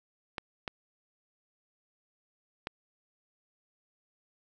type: clicks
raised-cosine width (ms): 0.3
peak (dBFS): -18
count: 3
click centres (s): 0.382 / 0.678 / 2.671
effects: none